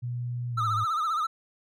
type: tone with pitch glide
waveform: sine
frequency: 121.7 to 107.18 Hz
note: B2 to A2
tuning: -25 to -45 cents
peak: -29 dBFS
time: 0.02-0.85 s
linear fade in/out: 20 ms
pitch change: -220 cents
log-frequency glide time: 0.5-0.7 s
type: tone with vibrato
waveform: triangle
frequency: 1274 Hz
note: D#6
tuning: 41 cents sharp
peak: -23 dBFS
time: 0.57-1.27 s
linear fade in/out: 10 ms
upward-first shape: sine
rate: 15 Hz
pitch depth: 100 cents each way
effects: none